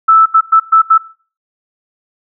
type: tone bursts at uneven times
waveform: sine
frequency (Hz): 1316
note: E6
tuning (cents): -3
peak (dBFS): -3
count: 5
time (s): 0.08-0.26 / 0.34-0.41 / 0.52-0.6 / 0.72-0.82 / 0.9-0.98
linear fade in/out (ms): 10
effects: noise-tail reverb RT60 0.4 s tail -18 dB re dry